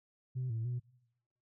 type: tone with pitch steps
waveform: sine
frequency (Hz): 127.7 / 113 / 122.8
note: C3 / A2 / B2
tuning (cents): -42 / +47 / -9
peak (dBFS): -32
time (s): 0.35-0.8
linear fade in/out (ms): 20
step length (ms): 150
effects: noise-tail reverb RT60 1.0 s tail -26 dB re dry + tanh soft clip ceiling -31 dBFS